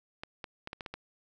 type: clicks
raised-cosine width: 0.3 ms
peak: -23 dBFS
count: 7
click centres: 0.235 / 0.442 / 0.674 / 0.731 / 0.808 / 0.862 / 0.94 s
effects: none